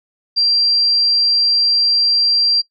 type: tone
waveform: sine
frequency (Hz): 4730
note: D8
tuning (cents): +12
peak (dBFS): -11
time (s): 0.36-2.62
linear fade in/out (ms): 20
effects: noise-tail reverb RT60 0.1 s tail -19 dB re dry + MP3 96 kbps